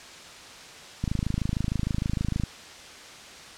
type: click train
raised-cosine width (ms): 5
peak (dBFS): -14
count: 38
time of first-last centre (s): 1.04-2.436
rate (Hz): 26.5
effects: white hiss -44 dBFS RMS until 3.57 s + low-pass 6000 Hz 12 dB/octave